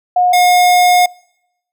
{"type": "tone pair in turn", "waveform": ["sine", "square"], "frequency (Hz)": [721, 718.4], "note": ["F#5", "F5"], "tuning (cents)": [-45, 49], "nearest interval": "unison", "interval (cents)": 6, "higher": "first", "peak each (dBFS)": -8, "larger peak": "neither", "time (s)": [[0.16, 0.33], [0.33, 1.06]], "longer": "second", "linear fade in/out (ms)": 5, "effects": ["noise-tail reverb RT60 0.8 s tail -26 dB re dry"]}